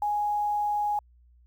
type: tone with quantisation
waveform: sine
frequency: 830.6 Hz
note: G#5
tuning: in tune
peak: -24 dBFS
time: 0.02-0.99 s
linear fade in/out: 2 ms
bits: 9
effects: added 60 Hz sine -55 dBFS peak until 1.46 s